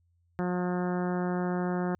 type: harmonic tone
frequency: 179.3 Hz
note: F3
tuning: 46 cents sharp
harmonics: 1 / 2 / 3 / 4 / 5 / 6 / 7 / 8 / 9 / 10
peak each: -29 / -33 / -39 / -38 / -42 / -45 / -44 / -45 / -46 / -51 dBFS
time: 0.39-1.95 s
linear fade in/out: 0 ms
effects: added 86 Hz sine -66 dBFS peak until 1.99 s